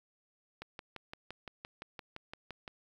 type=click train; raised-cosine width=0.3 ms; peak=-27 dBFS; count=13; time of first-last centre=0.62-2.678 s; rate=5.83 Hz; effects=10-bit